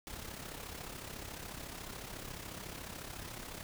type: noise with amplitude modulation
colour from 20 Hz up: pink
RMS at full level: -43 dBFS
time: 0.07-3.63 s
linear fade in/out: 0 ms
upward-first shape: sine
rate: 34 Hz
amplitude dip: 60%
effects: none